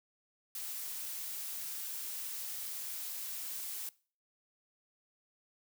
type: noise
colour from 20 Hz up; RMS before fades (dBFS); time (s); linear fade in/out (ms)
blue; -41; 0.55-3.89; 2
effects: noise-tail reverb RT60 0.4 s tail -21 dB re dry